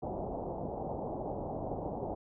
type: low-pass noise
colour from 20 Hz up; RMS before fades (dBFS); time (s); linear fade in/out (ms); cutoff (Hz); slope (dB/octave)
white; -38; 0.02-2.15; 10; 830; 48
effects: none